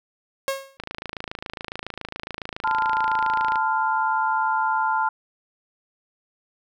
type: tone with exponential decay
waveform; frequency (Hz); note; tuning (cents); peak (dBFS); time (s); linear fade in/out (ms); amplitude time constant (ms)
sawtooth; 543; C#5; -36; -16; 0.48-0.77; 0; 63
type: click train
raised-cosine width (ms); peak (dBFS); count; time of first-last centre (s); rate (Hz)
0.3; -15; 76; 0.8-3.557; 27.2
type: chord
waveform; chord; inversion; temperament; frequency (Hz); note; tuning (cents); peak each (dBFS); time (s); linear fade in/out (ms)
sine; F major; first; equal with one note detuned; 880 / 1019.7 / 1396.9; A5 / C6 / F6; 0 / -45 / 0; -22 / -26 / -25; 2.64-5.09; 5
effects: none